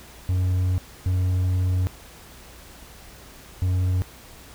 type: tone bursts at uneven times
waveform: triangle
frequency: 91.7 Hz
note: F#2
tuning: 15 cents flat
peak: -17 dBFS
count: 3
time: 0.29-0.78 / 1.06-1.87 / 3.62-4.02 s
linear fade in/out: 0 ms
effects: added 60 Hz sine -50 dBFS peak until 4.54 s + pink hiss -46 dBFS RMS until 4.54 s